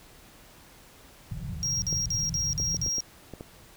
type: low-pass noise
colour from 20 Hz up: white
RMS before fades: -35 dBFS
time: 1.31-2.89 s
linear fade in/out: 5 ms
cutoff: 180 Hz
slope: 96 dB/octave
type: tone bursts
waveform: triangle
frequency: 5620 Hz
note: F8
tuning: 10 cents sharp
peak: -25 dBFS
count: 6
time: 1.63-3.005 s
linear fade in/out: 0 ms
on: 190 ms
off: 47 ms
type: clicks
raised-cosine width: 2 ms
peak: -25 dBFS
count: 7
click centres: 1.928 / 2.6 / 2.746 / 2.863 / 2.983 / 3.337 / 3.409 s
effects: pink hiss -53 dBFS RMS until 3.76 s